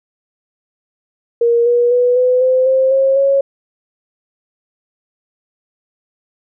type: tone with pitch steps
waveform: sine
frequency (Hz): 470 / 480.7 / 491.7 / 502.9 / 514.3 / 526 / 538 / 550.3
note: A#4 / B4 / B4 / B4 / C5 / C5 / C5 / C#5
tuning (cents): +14 / -47 / -8 / +31 / -30 / +9 / +48 / -13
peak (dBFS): -9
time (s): 1.41-3.41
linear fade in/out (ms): 5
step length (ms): 250
effects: none